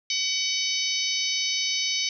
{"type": "harmonic tone", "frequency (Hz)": 754, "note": "F#5", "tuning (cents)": 32, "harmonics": [3, 4, 5, 6, 7, 8], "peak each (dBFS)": [-31, -31, -31, -31, -31, -31], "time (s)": [0.1, 2.09], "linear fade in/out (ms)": 2, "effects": []}